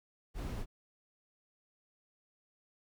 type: noise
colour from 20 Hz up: brown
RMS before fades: -38 dBFS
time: 0.34-0.66 s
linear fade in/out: 50 ms
effects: none